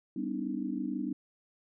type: tone cluster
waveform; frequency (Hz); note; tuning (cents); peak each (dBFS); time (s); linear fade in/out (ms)
sine; 196.7 / 248.3 / 286.9 / 313; G3 / B3 / D4 / D#4; +6 / +9 / -40 / +10; -38 / -36 / -37 / -38; 0.16-1.13; 5
effects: none